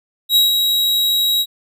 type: tone with ADSR envelope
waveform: 45% pulse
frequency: 3839 Hz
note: B7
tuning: 50 cents flat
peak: -9 dBFS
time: 0.29-1.46 s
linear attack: 68 ms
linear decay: 150 ms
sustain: -5 dB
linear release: 52 ms
effects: none